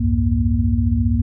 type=tone cluster; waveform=sine; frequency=65.4 / 87 / 102 / 235.1 Hz; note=C2 / F2 / G#2 / A#3; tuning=0 / -6 / -31 / +15 cents; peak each=-20 dBFS; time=0-1.22 s; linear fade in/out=10 ms; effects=none